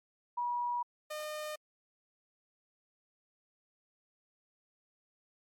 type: tone pair in turn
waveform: sine / sawtooth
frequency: 966 / 608.5 Hz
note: B5 / D#5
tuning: -39 / -39 cents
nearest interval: minor sixth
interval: 800 cents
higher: first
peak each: -31 / -34 dBFS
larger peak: first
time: 0.37-0.83 / 1.1-1.56 s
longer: neither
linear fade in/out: 10 ms
effects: MP3 64 kbps